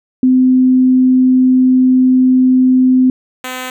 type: tone pair in turn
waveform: sine / 5% pulse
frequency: 256.4 / 255.3 Hz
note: C4 / C4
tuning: -35 / -42 cents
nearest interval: unison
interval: 7 cents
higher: first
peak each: -6 / -10 dBFS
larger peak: first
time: 0.23-3.1 / 3.44-3.7 s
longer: first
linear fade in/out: 2 ms
effects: none